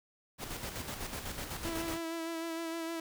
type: noise with tremolo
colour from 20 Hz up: pink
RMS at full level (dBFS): -39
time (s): 0.38-2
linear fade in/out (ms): 50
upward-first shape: square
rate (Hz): 8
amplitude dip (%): 45
type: tone with vibrato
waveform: sawtooth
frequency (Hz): 330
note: E4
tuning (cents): +2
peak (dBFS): -32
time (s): 1.65-3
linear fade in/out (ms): 2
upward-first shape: sine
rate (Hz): 6.5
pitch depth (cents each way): 26
effects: none